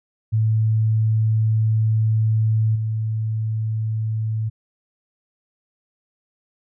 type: tone with level steps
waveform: sine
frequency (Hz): 110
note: A2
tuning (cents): 0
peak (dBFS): -15 / -20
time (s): 0.32-4.5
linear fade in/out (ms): 20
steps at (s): 2.75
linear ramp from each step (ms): 10
effects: none